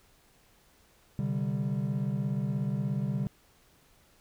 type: chord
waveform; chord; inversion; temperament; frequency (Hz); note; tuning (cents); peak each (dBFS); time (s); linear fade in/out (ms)
triangle; C suspended second; none; equal with one note detuned; 130.06 / 146.83 / 196; C3 / D3 / G3; -10 / 0 / 0; -30; 1.19-3.27; 0
effects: tanh soft clip ceiling -19 dBFS + pink hiss -63 dBFS RMS until 4.2 s